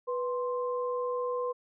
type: tone pair together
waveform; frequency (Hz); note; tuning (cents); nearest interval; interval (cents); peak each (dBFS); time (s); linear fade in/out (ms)
sine; 492.7 / 1047.6; B4 / C6; -4 / +2; octave + minor second; 1306; -30 / -35; 0.07-1.53; 20
effects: none